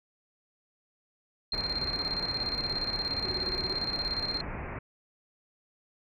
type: tone with tremolo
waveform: sine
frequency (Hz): 4186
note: C8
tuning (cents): 0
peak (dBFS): -28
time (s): 1.52-4.41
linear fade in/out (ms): 2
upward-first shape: square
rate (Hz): 17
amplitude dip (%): 60
type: low-pass noise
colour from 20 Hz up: pink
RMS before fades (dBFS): -38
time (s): 1.53-4.79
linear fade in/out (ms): 5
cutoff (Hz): 2500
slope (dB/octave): 96
type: tone bursts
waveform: triangle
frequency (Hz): 370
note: F#4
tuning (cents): 0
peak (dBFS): -35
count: 9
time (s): 3.25-3.733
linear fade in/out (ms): 0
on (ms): 35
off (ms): 21
effects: none